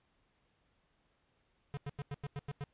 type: tone bursts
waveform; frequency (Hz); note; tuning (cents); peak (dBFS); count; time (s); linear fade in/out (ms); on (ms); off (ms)
square; 142.9; D3; -47; -38; 8; 1.74-2.639; 0; 31; 93
effects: pink hiss -75 dBFS RMS until 2.73 s + resampled to 8000 Hz